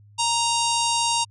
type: harmonic tone with a mistuned harmonic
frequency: 932.3 Hz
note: A#5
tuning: in tune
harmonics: 1 / 3 / 4 / 5 / 6 / 7 / 8 / 9 / 10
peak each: -23 / -28 / -29 / -30 / -31 / -31 / -32 / -33 / -33 dBFS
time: 0.18-1.25 s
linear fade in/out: 20 ms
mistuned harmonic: 10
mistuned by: +51 cents
effects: added 103 Hz sine -48 dBFS peak until 1.3 s